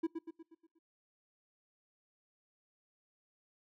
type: tone with echo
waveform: triangle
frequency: 327.9 Hz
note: E4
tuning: 9 cents flat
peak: -28 dBFS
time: 0.03-0.07 s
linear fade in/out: 10 ms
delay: 120 ms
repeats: 6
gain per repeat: -6 dB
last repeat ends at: 0.79 s
effects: noise-tail reverb RT60 0.3 s tail -24 dB re dry